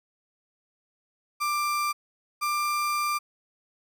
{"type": "tone pair in turn", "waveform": "35% pulse", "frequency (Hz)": [1183, 1187.8], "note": ["D6", "D6"], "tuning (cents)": [12, 19], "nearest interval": "unison", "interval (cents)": 7, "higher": "second", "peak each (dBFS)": -23, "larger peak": "neither", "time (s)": [[1.4, 1.93], [2.41, 3.19]], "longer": "second", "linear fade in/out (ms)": 20, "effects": []}